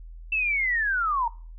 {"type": "linear sweep", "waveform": "sine", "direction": "down", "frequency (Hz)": [2679, 898], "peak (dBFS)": -22, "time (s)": [0.32, 1.28], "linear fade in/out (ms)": 5, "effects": ["noise-tail reverb RT60 0.4 s tail -21 dB re dry", "added 41 Hz sine -39 dBFS peak until 1.58 s"]}